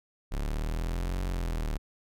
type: linear two-way sweep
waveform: 40% pulse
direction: up then down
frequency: 34.65 to 46.25 to 36.15 Hz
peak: -28 dBFS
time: 0.31-1.78 s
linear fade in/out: 20 ms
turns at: 1.23 s
effects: none